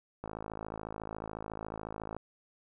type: click train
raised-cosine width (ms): 1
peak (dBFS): -25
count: 105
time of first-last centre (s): 0.24-2.166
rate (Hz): 54
effects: none